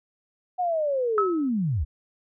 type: linear sweep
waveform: sine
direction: down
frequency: 740 to 58 Hz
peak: -22 dBFS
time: 0.58-1.85 s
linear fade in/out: 20 ms
type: tone with exponential decay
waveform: sine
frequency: 1293 Hz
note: E6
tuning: 34 cents flat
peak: -17 dBFS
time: 1.18-1.49 s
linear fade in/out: 1 ms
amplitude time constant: 66 ms
effects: none